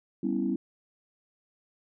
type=chord; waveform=sine; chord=C# half-diminished seventh; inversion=second; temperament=equal; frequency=196 / 246.9 / 277.2 / 329.6 Hz; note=G3 / B3 / C#4 / E4; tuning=0 / 0 / 0 / 0 cents; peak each=-31 dBFS; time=0.23-0.56 s; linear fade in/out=5 ms; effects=tanh soft clip ceiling -16 dBFS